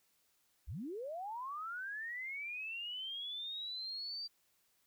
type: linear sweep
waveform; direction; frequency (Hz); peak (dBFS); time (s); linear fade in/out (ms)
sine; up; 45.24 to 4699; -40; 0.67-4.28; 20
effects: white hiss -75 dBFS RMS until 4.86 s